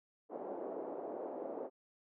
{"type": "band-pass noise", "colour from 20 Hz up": "white", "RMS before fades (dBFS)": -43, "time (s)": [0.29, 1.7], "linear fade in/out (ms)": 50, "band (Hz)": [300, 640], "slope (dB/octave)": 24, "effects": []}